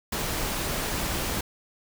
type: noise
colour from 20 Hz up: pink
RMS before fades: -29 dBFS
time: 0.12-1.41 s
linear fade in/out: 5 ms
effects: none